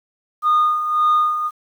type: tone with tremolo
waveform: sine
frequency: 1226 Hz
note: D#6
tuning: 26 cents flat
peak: -10 dBFS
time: 0.42-1.51 s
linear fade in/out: 50 ms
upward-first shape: sine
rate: 1.8 Hz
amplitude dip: 65%
effects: tanh soft clip ceiling -10 dBFS + 8-bit